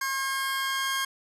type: tone pair together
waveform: sawtooth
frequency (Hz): 1075.5 / 1613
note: C6 / G6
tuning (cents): +47 / +49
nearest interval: perfect fifth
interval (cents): 702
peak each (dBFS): -26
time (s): 0.01-1.05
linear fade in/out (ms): 5
effects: resampled to 32000 Hz + 9-bit